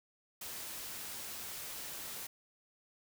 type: noise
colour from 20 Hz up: white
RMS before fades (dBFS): -44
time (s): 0.41-2.27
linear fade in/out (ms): 5
effects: none